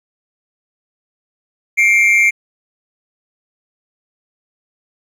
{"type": "tone pair together", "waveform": "triangle", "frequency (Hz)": [2129, 2334], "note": ["C7", "D7"], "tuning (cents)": [30, -11], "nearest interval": "major second", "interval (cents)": 159, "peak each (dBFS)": -10, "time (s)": [1.77, 2.31], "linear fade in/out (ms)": 20, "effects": []}